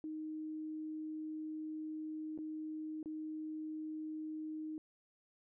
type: tone with dropouts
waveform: sine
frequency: 311.1 Hz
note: D#4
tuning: in tune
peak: -40 dBFS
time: 0.04-4.78 s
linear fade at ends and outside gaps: 1 ms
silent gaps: 2.377-2.387 / 3.029-3.058 s
effects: none